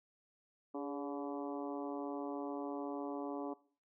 harmonic tone with a mistuned harmonic, 143.1 Hz, D3, 45 cents flat, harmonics 2 / 3 / 4 / 5 / 6 / 7 / 8, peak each -41 / -45 / -47 / -49 / -51 / -52 / -53 dBFS, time 0.74-3.54 s, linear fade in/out 10 ms, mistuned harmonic 3, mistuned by -56 cents, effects noise-tail reverb RT60 0.5 s tail -22 dB re dry

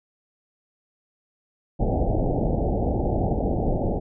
pink low-pass noise, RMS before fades -23 dBFS, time 1.79-4 s, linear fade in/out 20 ms, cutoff 810 Hz, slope 96 dB/octave, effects none

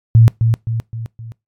sine tone with echo, 114 Hz, A#2, 38 cents flat, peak -4 dBFS, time 0.15-0.28 s, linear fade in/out 0 ms, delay 260 ms, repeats 4, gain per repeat -6 dB, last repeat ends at 1.32 s, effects noise-tail reverb RT60 0.2 s tail -23 dB re dry + MP3 64 kbps

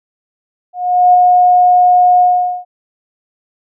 sine tone with ADSR envelope, 721 Hz, F#5, 45 cents flat, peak -3 dBFS, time 0.73-2.65 s, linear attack 410 ms, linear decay 11 ms, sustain -2 dB, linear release 440 ms, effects none

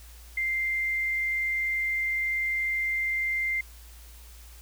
sine tone, 2093 Hz, C7, in tune, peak -25 dBFS, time 0.37-3.61 s, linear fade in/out 5 ms, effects added 58 Hz sine -46 dBFS peak until 4.61 s + white hiss -53 dBFS RMS until 4.61 s

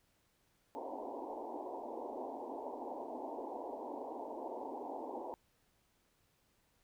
white band-pass noise, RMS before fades -44 dBFS, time 0.75-5.34 s, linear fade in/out 0 ms, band 240 to 960 Hz, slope 96 dB/octave, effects pink hiss -75 dBFS RMS until 6.83 s

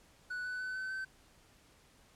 triangle tone with pitch steps, 1480 / 1494.6 / 1509.4 / 1524.2 / 1539.3 Hz, F#6 / F#6 / F#6 / G6 / G6, 0 / +17 / +34 / -49 / -32 cents, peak -35 dBFS, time 0.3-1.05 s, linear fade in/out 10 ms, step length 150 ms, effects pink hiss -64 dBFS RMS until 2.15 s + low-pass 11000 Hz 12 dB/octave

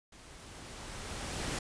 pink noise with level ramp, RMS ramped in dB -54 to -35 dBFS, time 0.12-1.59 s, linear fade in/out 5 ms, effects resampled to 22050 Hz

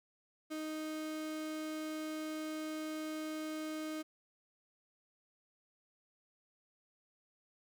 35% pulse tone, 311.1 Hz, D#4, in tune, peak -37 dBFS, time 0.5-4.03 s, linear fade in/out 20 ms, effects none

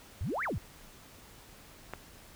sine exponential two-way sweep, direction up then down, 68.8 to 2349 to 68.8 Hz, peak -31 dBFS, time 0.21-0.58 s, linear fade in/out 0 ms, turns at 0.44 s
click, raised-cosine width 0.5 ms, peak -22 dBFS, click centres 1.936 s
effects pink hiss -54 dBFS RMS until 2.35 s

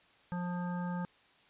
harmonic tone, 177 Hz, F3, 23 cents sharp, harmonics 1 / 3 / 5 / 7 / 9, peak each -34 / -47 / -43 / -49 / -49 dBFS, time 0.32-1.05 s, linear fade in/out 0 ms, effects white hiss -64 dBFS RMS until 1.49 s + resampled to 8000 Hz

